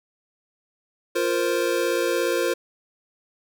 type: chord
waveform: square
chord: F suspended fourth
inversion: none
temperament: equal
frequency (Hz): 349.2 / 466.2 / 523.3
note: F4 / Bb4 / C5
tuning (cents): 0 / 0 / 0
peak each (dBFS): -26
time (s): 1.15-2.54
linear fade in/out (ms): 10
effects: none